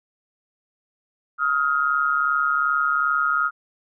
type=tone pair together; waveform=sine; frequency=1265.4 / 1408 Hz; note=D#6 / F6; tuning=+29 / +14 cents; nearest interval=major second; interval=185 cents; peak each=-21 dBFS; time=1.38-3.51 s; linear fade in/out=50 ms; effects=none